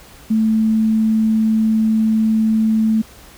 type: tone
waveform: sine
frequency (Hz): 220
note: A3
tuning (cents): 0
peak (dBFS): -12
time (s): 0.3-3.02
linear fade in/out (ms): 10
effects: added 60 Hz sine -47 dBFS peak until 3.37 s + pink hiss -43 dBFS RMS until 3.37 s